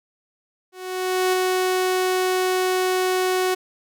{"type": "tone with ADSR envelope", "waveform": "sawtooth", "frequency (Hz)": 370, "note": "F#4", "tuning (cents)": 0, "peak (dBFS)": -13, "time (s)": [0.72, 3.55], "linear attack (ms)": 610, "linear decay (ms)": 10, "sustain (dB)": -2, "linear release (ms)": 13, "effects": []}